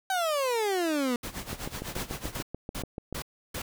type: exponential sweep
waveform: 30% pulse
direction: down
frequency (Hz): 777 to 236.5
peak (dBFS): -23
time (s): 0.1-1.16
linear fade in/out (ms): 2
type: noise with tremolo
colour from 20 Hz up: pink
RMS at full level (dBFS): -35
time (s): 1.23-2.37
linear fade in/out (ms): 5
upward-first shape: sine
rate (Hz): 8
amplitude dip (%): 80
type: click train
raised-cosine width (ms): 2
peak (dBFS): -21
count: 12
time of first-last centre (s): 1.53-3.127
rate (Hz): 6.89
type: noise bursts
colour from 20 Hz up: pink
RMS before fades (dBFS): -35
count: 5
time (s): 1.95-3.62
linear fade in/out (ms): 5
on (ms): 78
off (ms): 320
effects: none